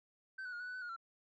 sine tone with pitch steps, 1543 / 1483 / 1428 / 1478 / 1489 / 1507 / 1436 / 1356 Hz, G6 / F#6 / F6 / F#6 / F#6 / F#6 / F6 / E6, -28 / +4 / +38 / -2 / +11 / +31 / +48 / +49 cents, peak -39 dBFS, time 0.38-0.964 s, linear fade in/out 10 ms, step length 73 ms, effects tanh soft clip ceiling -41 dBFS

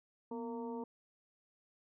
harmonic tone with a mistuned harmonic, 230 Hz, A#3, 23 cents flat, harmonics 1 / 2 / 3 / 4 / 5, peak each -42 / -43 / -55 / -47 / -60 dBFS, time 0.31-0.84 s, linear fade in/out 5 ms, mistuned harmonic 1, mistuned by +94 cents, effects none

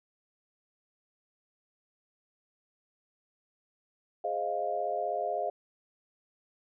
sine chord, F minor seventh, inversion first, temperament equal, 415.3 / 523.3 / 622.3 / 698.5 Hz, Ab4 / C5 / Eb5 / F5, 0 / 0 / 0 / 0 cents, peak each -38 / -38 / -34 / -32 dBFS, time 4.24-5.5 s, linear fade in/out 5 ms, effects none

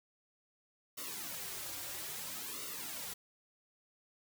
white noise with flanger, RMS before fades -43 dBFS, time 0.97-3.14 s, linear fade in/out 10 ms, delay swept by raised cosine 1.2 to 4.7 ms, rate 0.6 Hz, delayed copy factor -0.8, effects none

